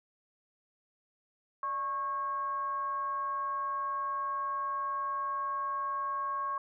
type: tone with frequency modulation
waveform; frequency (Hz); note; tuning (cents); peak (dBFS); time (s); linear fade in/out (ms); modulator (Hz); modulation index
sine; 1100; C#6; -14; -31; 1.63-6.58; 2; 509; 0.29
effects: none